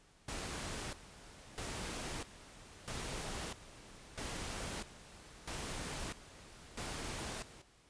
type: noise with tremolo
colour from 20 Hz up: pink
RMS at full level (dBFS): -42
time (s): 0.28-7.62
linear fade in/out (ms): 5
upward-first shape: square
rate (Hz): 0.77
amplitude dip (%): 80
effects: pink hiss -66 dBFS RMS until 7.89 s + resampled to 22050 Hz